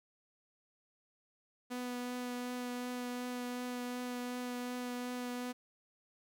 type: tone with vibrato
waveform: sawtooth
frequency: 246.9 Hz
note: B3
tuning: in tune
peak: -34 dBFS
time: 1.7-5.53 s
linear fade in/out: 20 ms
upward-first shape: triangle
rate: 2.7 Hz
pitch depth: 12 cents each way
effects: none